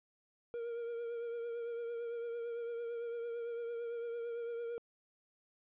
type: tone with vibrato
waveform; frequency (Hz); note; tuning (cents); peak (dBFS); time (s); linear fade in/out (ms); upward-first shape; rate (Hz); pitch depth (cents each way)
triangle; 468.7; A#4; +9; -36; 0.54-4.78; 0; triangle; 8.9; 35
effects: resampled to 8000 Hz + 13-bit